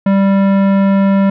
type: tone with tanh clipping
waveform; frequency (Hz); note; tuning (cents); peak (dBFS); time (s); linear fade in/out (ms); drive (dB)
sine; 196; G3; 0; -10; 0.06-1.3; 5; 17
effects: none